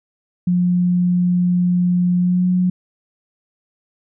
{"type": "tone with pitch glide", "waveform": "sine", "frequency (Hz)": [178.1, 181.42], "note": ["F3", "F#3"], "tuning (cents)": [34, -34], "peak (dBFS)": -13, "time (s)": [0.47, 2.7], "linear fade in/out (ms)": 5, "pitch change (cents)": 32, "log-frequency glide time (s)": [2.18, 2.47], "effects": []}